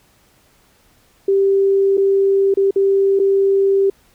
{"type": "tone with dropouts", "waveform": "sine", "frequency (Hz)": 392, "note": "G4", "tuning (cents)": 0, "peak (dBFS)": -11, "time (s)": [1.28, 3.9], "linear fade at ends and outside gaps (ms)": 5, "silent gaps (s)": [[1.972, 1.977], [2.541, 2.571], [2.709, 2.759], [3.192, 3.197]], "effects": ["pink hiss -55 dBFS RMS until 4.14 s"]}